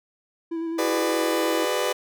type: tone with vibrato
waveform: triangle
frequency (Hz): 329.7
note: E4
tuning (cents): 0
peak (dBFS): -24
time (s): 0.51-1.65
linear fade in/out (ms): 10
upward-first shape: square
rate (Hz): 9.6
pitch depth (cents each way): 18
type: chord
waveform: sawtooth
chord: G# half-diminished seventh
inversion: third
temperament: just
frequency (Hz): 373.8 / 415.3 / 498.4 / 598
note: F#4 / G#4 / B4 / D5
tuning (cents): +18 / 0 / +16 / +31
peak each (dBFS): -26 / -26 / -22 / -24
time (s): 0.78-1.93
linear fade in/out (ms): 10
effects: none